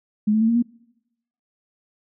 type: tone with pitch steps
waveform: sine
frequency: 211.2 / 217.8 / 224.5 / 231.5 / 238.7 Hz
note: G#3 / A3 / A3 / A#3 / A#3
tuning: +29 / -17 / +35 / -12 / +41 cents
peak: -15 dBFS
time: 0.27-0.625 s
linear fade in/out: 10 ms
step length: 71 ms
effects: noise-tail reverb RT60 0.8 s tail -22 dB re dry